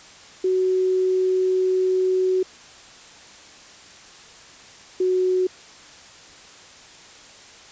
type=tone pair in turn; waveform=sine; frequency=372.3 / 369.1 Hz; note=F#4 / F#4; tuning=+11 / -4 cents; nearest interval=unison; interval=15 cents; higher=first; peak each=-17 dBFS; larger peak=neither; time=0.44-2.43 / 5-5.47 s; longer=first; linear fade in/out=5 ms; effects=white hiss -45 dBFS RMS until 7.71 s + resampled to 16000 Hz